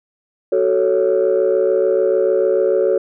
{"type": "chord", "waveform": "sine", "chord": "F# minor", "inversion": "none", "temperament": "equal with one note detuned", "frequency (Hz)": [373.2, 440, 554.4], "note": ["F#4", "A4", "C#5"], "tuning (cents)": [15, 0, 0], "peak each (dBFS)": -16, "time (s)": [0.52, 2.98], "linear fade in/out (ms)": 5, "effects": ["tanh soft clip ceiling -7 dBFS"]}